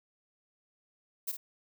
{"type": "noise with echo", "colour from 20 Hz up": "violet", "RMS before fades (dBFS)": -34, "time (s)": [1.27, 1.32], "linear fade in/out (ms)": 10, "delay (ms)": 50, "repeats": 1, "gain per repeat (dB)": -7, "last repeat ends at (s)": 1.37, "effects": []}